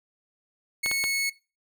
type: tone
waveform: sawtooth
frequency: 2199 Hz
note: C#7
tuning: 14 cents flat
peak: -21 dBFS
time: 0.83-1.3 s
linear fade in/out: 10 ms
type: clicks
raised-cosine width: 0.3 ms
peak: -15 dBFS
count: 3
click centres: 0.861 / 0.914 / 1.04 s
effects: noise-tail reverb RT60 0.3 s tail -19 dB re dry